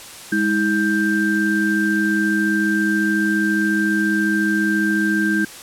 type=tone cluster; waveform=sine; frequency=206.8 / 321.2 / 1575 Hz; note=G#3 / E4 / G6; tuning=-7 / -45 / +8 cents; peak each=-20 dBFS; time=0.32-5.45 s; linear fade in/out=5 ms; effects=white hiss -37 dBFS RMS until 5.62 s + low-pass 11000 Hz 12 dB/octave